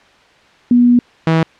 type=tone pair in turn; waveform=sine / sawtooth; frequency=242.9 / 162.12 Hz; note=B3 / E3; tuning=-29 / -29 cents; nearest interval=perfect fifth; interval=700 cents; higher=first; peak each=-6 dBFS; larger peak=neither; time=0.71-0.99 / 1.27-1.43 s; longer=first; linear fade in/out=2 ms; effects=white hiss -47 dBFS RMS until 1.59 s + low-pass 3000 Hz 12 dB/octave